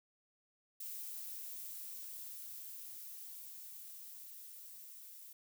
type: noise with level ramp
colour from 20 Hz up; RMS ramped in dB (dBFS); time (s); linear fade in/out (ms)
violet; -45 to -54; 0.8-5.33; 5
effects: none